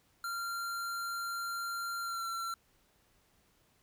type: tone with pitch glide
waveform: square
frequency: 1382 to 1356.7 Hz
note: F6 to E6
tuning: -19 to +49 cents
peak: -36 dBFS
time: 0.24-2.54 s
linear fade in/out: 2 ms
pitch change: -32 cents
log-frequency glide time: 2.02-2.25 s
effects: pink hiss -70 dBFS RMS until 3.82 s